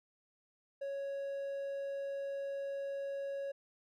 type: tone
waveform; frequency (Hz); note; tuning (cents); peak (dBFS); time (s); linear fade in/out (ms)
triangle; 554.4; C#5; 0; -35; 0.81-3.52; 10
effects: none